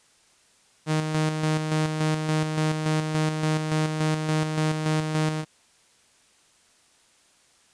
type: tone with tremolo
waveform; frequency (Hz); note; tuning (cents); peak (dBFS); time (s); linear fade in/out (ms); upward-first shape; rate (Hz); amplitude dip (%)
sawtooth; 155.56; D#3; 0; -17; 0.86-5.45; 50; square; 3.5; 45
effects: white hiss -60 dBFS RMS until 7.73 s + resampled to 22050 Hz